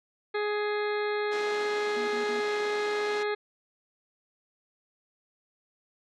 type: harmonic tone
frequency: 417.5 Hz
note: G#4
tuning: 9 cents sharp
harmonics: 1 / 2 / 3 / 4 / 5 / 6 / 8 / 9 / 10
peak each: -28 / -37 / -38 / -37 / -39 / -46 / -48 / -48 / -46 dBFS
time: 0.34-3.35 s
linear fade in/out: 10 ms
type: band-pass noise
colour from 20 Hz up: pink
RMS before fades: -42 dBFS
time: 1.31-3.24 s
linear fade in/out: 20 ms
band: 270 to 6500 Hz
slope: 24 dB/octave
type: tone bursts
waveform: sine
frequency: 238.3 Hz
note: A#3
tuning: 38 cents sharp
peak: -38 dBFS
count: 3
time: 1.96-2.406 s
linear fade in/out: 10 ms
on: 120 ms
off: 43 ms
effects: none